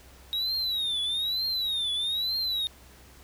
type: tone with vibrato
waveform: triangle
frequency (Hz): 3792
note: A#7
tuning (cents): +29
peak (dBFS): -25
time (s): 0.33-2.67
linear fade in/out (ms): 0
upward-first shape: triangle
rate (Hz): 1.1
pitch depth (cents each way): 190
effects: added 64 Hz sine -53 dBFS peak until 3.23 s + pink hiss -54 dBFS RMS until 3.23 s